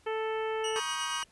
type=harmonic tone; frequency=440 Hz; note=A4; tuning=in tune; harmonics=1 / 2 / 3 / 4 / 5 / 6 / 7; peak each=-31 / -37 / -41 / -43 / -45 / -47 / -48 dBFS; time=0.06-0.8 s; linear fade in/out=10 ms
type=tone with tremolo; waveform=sawtooth; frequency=2900 Hz; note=F#7; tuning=35 cents flat; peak=-30 dBFS; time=0.64-1.24 s; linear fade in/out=2 ms; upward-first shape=sine; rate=8.4 Hz; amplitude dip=50%
type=chord; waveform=35% pulse; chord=Eb dominant seventh; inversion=second; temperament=equal with one note detuned; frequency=953.6 / 1108.7 / 1244.5 / 1568 Hz; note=Bb5 / Db6 / Eb6 / G6; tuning=+39 / 0 / 0 / 0 cents; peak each=-37 dBFS; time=0.76-1.23 s; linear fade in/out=0 ms
effects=pink hiss -63 dBFS RMS until 1.31 s + resampled to 24000 Hz